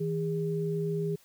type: tone pair together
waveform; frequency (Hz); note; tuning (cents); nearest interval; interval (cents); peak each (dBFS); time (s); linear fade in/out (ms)
sine; 161.62 / 407.5; E3 / G#4; -34 / -33; octave + major third; 1601; -30 / -31; 0-1.16; 10
effects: white hiss -61 dBFS RMS until 1.24 s